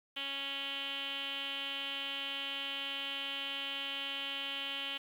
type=tone with low-pass filter; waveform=5% pulse; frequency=276.6 Hz; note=C#4; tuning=4 cents flat; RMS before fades=-39 dBFS; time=0.16-4.98 s; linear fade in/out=10 ms; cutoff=3100 Hz; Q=8.9; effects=10-bit